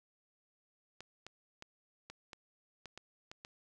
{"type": "clicks", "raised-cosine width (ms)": 0.2, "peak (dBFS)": -30, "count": 9, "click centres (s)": [1.006, 1.266, 1.624, 2.1, 2.332, 2.857, 2.976, 3.315, 3.449], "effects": []}